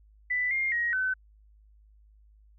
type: tone with pitch steps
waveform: sine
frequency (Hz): 1988 / 2120 / 1890 / 1518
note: B6 / C7 / A#6 / F#6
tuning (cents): +11 / +22 / +23 / +44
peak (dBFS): -25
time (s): 0.3-1.14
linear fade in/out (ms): 10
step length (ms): 210
effects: added 52 Hz sine -55 dBFS peak until 2.58 s